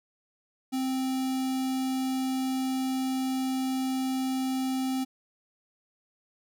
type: tone with notch filter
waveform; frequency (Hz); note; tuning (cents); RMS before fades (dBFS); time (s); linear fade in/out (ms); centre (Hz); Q
square; 261.6; C4; 0; -29; 0.72-5.05; 20; 1600; 1.2
effects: none